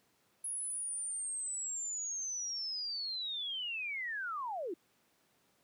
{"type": "linear sweep", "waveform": "sine", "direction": "down", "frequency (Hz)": [10548, 309.2], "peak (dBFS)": -36, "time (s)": [0.44, 4.74], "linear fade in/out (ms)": 5, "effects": ["pink hiss -72 dBFS RMS until 5.63 s", "high-pass 150 Hz 12 dB/octave"]}